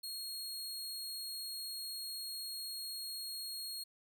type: tone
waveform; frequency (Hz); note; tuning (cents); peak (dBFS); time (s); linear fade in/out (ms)
sawtooth; 4284; C8; +40; -38; 0.03-3.84; 10
effects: none